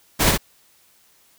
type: noise with echo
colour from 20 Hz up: pink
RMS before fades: -17 dBFS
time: 0.19-0.32 s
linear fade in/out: 20 ms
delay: 59 ms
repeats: 1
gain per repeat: -3 dB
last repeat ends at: 0.379 s
effects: white hiss -57 dBFS RMS until 1.38 s